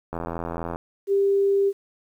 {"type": "click train", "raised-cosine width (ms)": 1, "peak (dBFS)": -16, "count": 54, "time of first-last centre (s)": [0.13, 0.759], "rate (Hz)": 84.2}
{"type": "tone", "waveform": "sine", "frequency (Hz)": 396.3, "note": "G4", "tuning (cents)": 19, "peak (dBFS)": -17, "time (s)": [1.07, 1.73], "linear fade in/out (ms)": 50}
{"effects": ["9-bit"]}